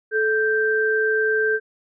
sine tone pair together, 435 / 1568 Hz, A4 / G6, -20 / 0 cents, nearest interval octave + minor seventh, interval 2220 cents, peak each -20 dBFS, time 0.11-1.6 s, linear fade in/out 50 ms, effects none

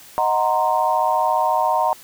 sine chord, C half-diminished seventh, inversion first, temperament equal, 622.3 / 740 / 932.3 / 1046.5 Hz, Eb5 / Gb5 / Bb5 / C6, 0 / 0 / 0 / 0 cents, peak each -23 / -21 / -19 / -24 dBFS, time 0.18-1.93 s, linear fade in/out 0 ms, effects white hiss -44 dBFS RMS until 2.03 s

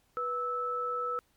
sine tone pair together, 490.2 / 1308.7 Hz, B4 / E6, -13 / -13 cents, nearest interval octave + perfect fourth, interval 1700 cents, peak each -36 / -31 dBFS, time 0.17-1.19 s, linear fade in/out 0 ms, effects pink hiss -70 dBFS RMS until 1.36 s + MP3 96 kbps

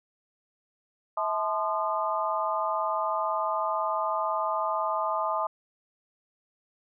sine tone cluster, 646 / 868 / 1036 / 1218 Hz, E5 / A5 / C6 / D#6, -35 / -24 / -17 / -37 cents, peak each -31 dBFS, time 1.17-5.47 s, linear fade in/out 5 ms, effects none

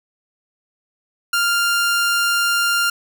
sawtooth tone, 1396.9 Hz, F6, in tune, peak -12 dBFS, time 1.33-2.9 s, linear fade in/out 5 ms, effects none

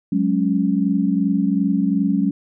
sine chord, F# suspended second, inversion none, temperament equal, 185 / 207.7 / 277.2 Hz, F#3 / G#3 / C#4, 0 / 0 / 0 cents, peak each -20 dBFS, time 0.12-2.31 s, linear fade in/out 5 ms, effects none

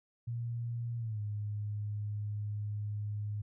sine tone with pitch glide, 117.8 to 104.34 Hz, A#2 to G#2, +19 to +9 cents, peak -34 dBFS, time 0.27-3.42 s, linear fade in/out 10 ms, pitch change -210 cents, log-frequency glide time 0.98-1.2 s, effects none

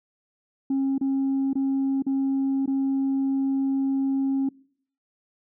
sine tone with dropouts, 270.7 Hz, C#4, 41 cents flat, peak -19 dBFS, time 0.7-4.49 s, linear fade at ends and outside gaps 5 ms, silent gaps 0.981-1.011 / 1.532-1.554 / 2.023-2.065 / 2.66-2.676 s, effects noise-tail reverb RT60 0.6 s tail -25 dB re dry + tanh soft clip ceiling -19 dBFS

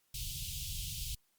pink band-stop noise, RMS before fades -40 dBFS, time 0.14-1.15 s, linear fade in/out 5 ms, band 150 to 2800 Hz, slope 48 dB/octave, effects white hiss -75 dBFS RMS until 1.38 s + Opus 48 kbps

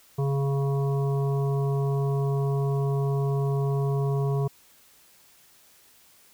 harmonic tone, 138.59 Hz, C#3, in tune, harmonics 1 / 3 / 5 / 7 / 8, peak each -23 / -30 / -38 / -41 / -42 dBFS, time 0.18-4.48 s, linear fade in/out 10 ms, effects white hiss -57 dBFS RMS until 6.33 s

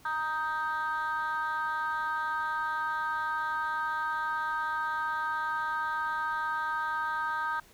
sine chord, Eb major, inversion second, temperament equal with one note detuned, 932.3 / 1248.1 / 1568 Hz, Bb5 / Eb6 / G6, 0 / +5 / 0 cents, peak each -32 dBFS, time 0.05-7.6 s, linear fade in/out 5 ms, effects tanh soft clip ceiling -24 dBFS + pink hiss -58 dBFS RMS until 7.73 s

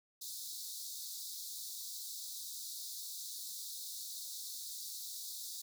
pink high-pass noise, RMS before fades -45 dBFS, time 0.21-5.62 s, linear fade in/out 10 ms, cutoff 3700 Hz, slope 96 dB/octave, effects none

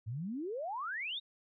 sine exponential sweep, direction up, 101.7 to 3847 Hz, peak -36 dBFS, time 0.06-1.2 s, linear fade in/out 20 ms, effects none

